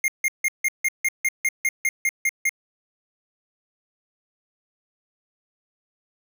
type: tone bursts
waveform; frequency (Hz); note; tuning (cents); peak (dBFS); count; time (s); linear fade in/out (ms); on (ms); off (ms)
square; 2123; C7; +25; -19; 13; 0.04-2.493; 2; 41; 160
effects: none